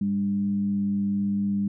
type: tone with frequency modulation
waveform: sine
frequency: 200.7 Hz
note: G3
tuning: 41 cents sharp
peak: -22 dBFS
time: 0.01-1.68 s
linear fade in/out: 5 ms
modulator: 96 Hz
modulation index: 0.31
effects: none